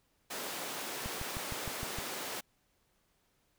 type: high-pass noise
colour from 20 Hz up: pink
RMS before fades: -40 dBFS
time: 0.3-2.41 s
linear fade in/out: 10 ms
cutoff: 340 Hz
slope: 12 dB/octave
type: click train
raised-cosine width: 5 ms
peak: -28 dBFS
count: 7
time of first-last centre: 1.06-1.986 s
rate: 6.48 Hz
effects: pink hiss -74 dBFS RMS until 3.58 s